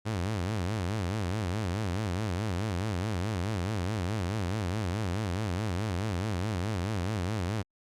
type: tone with vibrato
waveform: sawtooth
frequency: 98 Hz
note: G2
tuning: in tune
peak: -25 dBFS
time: 0.05-7.63 s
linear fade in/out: 20 ms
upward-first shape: sine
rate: 4.7 Hz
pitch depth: 230 cents each way
effects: low-pass 9000 Hz 12 dB/octave + Opus 48 kbps